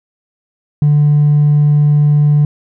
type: tone with hard clipping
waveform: sine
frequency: 147.6 Hz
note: D3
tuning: 9 cents sharp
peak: -7 dBFS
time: 0.82-2.45 s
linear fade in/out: 2 ms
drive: 1 dB
effects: none